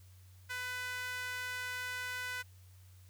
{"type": "tone with high-pass filter", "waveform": "sawtooth", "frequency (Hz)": 499.7, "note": "B4", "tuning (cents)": 20, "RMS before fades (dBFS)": -40, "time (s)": [0.49, 2.43], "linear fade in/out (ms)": 20, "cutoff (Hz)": 1600, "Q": 2.8, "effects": ["added 92 Hz sine -55 dBFS peak until 3.09 s", "white hiss -67 dBFS RMS until 3.09 s"]}